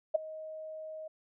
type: tone with ADSR envelope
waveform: sine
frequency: 628 Hz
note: D#5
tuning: 16 cents sharp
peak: -20 dBFS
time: 0.14-1.08 s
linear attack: 13 ms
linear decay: 11 ms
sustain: -20 dB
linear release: 8 ms
effects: none